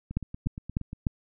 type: two click trains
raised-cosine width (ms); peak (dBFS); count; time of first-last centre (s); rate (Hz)
5; -24 / -13; 8 / 4; 0.11-0.931 / 0.17-1.068; 8.53 / 3.34
effects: none